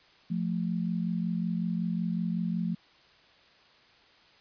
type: tone pair together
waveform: sine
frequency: 174.61 / 220 Hz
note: F3 / A3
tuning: 0 / 0 cents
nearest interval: major third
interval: 400 cents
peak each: -29 / -32 dBFS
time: 0.3-2.75 s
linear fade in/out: 10 ms
effects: white hiss -59 dBFS RMS until 4.4 s + resampled to 11025 Hz